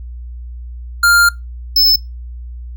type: tone pair in turn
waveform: square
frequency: 1400 / 5248 Hz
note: F6 / E8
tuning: +4 / -9 cents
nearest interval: octave + major seventh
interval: 2287 cents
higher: second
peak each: -8 dBFS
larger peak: neither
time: 1.03-1.29 / 1.76-1.96 s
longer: first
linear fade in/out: 5 ms
effects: noise-tail reverb RT60 0.2 s tail -22 dB re dry + added 60 Hz sine -26 dBFS peak until 2.76 s

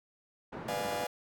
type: band-pass noise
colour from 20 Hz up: pink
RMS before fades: -42 dBFS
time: 0.52-1.05 s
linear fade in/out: 10 ms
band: 130 to 1300 Hz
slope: 12 dB/octave
type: chord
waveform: 40% pulse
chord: B diminished seventh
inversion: none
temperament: equal with one note detuned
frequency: 493.9 / 595.5 / 698.5 / 830.6 Hz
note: B4 / D5 / F5 / Ab5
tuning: 0 / +24 / 0 / 0 cents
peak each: -38 dBFS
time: 0.68-1.07 s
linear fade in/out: 5 ms
effects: none

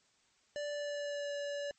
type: tone with pitch glide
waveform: square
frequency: 585 to 574 Hz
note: D5 to D5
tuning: -7 to -40 cents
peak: -37 dBFS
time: 0.56-1.71 s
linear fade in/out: 0 ms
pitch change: -33 cents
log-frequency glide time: 0.67-1.34 s
effects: white hiss -71 dBFS RMS until 1.78 s + MP3 32 kbps

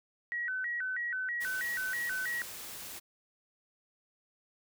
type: tone with vibrato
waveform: sine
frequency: 1701 Hz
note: G#6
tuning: 41 cents sharp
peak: -32 dBFS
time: 0.32-2.42 s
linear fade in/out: 0 ms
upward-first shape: square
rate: 3.1 Hz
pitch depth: 200 cents each way
type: noise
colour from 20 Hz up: white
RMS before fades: -44 dBFS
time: 1.4-3 s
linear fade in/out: 20 ms
effects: none

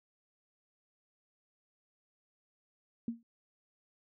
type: tone with exponential decay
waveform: sine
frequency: 232.1 Hz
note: A#3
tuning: 7 cents flat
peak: -29 dBFS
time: 3.08-3.23 s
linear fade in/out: 2 ms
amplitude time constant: 31 ms
effects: none

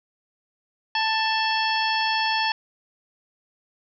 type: harmonic tone with a mistuned harmonic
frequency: 884 Hz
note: A5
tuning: 8 cents sharp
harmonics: 1 / 2 / 3 / 4 / 5 / 6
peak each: -24 / -27 / -29 / -30 / -31 / -32 dBFS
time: 0.95-2.52 s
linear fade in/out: 2 ms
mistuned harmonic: 4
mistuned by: -110 cents
effects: none

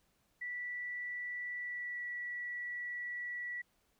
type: tone with pitch glide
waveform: sine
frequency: 1961 to 1946.3 Hz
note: B6 to B6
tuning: -13 to -26 cents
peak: -38 dBFS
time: 0.41-3.62 s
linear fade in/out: 10 ms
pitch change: -13 cents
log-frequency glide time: 1.58-2.02 s
effects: pink hiss -75 dBFS RMS until 3.99 s

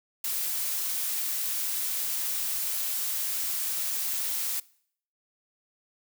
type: noise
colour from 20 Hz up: blue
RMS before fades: -30 dBFS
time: 0.24-4.6 s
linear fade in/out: 5 ms
effects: noise-tail reverb RT60 0.6 s tail -22 dB re dry

